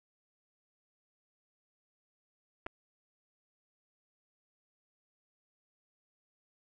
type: clicks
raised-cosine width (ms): 0.5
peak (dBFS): -27 / -23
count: 2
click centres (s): 2.663 / 2.666
effects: none